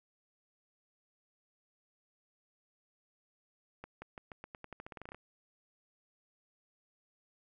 accelerating click train, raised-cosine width 0.5 ms, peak -30 dBFS, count 17, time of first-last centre 3.84-5.146 s, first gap 180 ms, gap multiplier 0.88, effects none

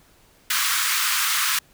pink high-pass noise, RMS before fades -22 dBFS, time 0.5-1.59 s, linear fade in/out 5 ms, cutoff 1100 Hz, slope 48 dB/octave, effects pink hiss -56 dBFS RMS until 1.73 s

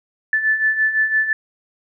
sine beating tone pair, 1746 / 1751.9 Hz, A6 / A6, -14 / -8 cents, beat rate 5.9 Hz, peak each -22 / -16 dBFS, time 0.33-1.33 s, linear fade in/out 2 ms, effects none

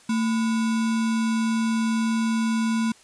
sine tone with sample-and-hold, 224.8 Hz, A3, 37 cents sharp, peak -20 dBFS, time 0.09-2.92 s, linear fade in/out 5 ms, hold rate 1225 Hz, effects white hiss -53 dBFS RMS until 3.03 s + resampled to 22050 Hz

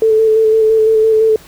sine tone with vibrato, 440 Hz, A4, in tune, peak -7 dBFS, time 0.02-1.36 s, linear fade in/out 2 ms, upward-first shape square, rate 5.9 Hz, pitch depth 17 cents each way, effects pink hiss -40 dBFS RMS until 1.47 s

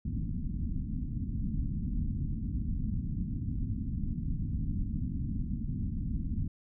pink low-pass noise, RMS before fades -33 dBFS, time 0.05-6.48 s, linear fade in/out 5 ms, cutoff 260 Hz, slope 48 dB/octave, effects none

